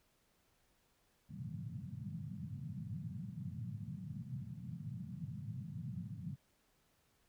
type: band-pass noise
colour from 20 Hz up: pink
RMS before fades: -45 dBFS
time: 1.29-6.36 s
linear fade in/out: 20 ms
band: 100 to 200 Hz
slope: 48 dB/octave
effects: pink hiss -75 dBFS RMS until 7.28 s